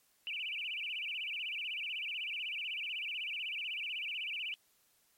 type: tone with vibrato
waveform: sine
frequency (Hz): 2638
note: E7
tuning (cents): +1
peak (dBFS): -36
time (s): 0.27-4.54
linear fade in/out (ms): 0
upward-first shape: sine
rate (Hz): 16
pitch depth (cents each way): 240
effects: white hiss -71 dBFS RMS until 5.17 s + MP3 64 kbps